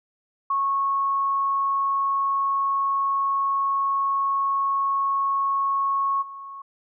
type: tone with level steps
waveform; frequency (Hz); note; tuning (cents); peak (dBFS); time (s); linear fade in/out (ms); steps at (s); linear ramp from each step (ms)
sine; 1100; C#6; -14; -20 / -35; 0.5-6.62; 5; 6.21; 20
effects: none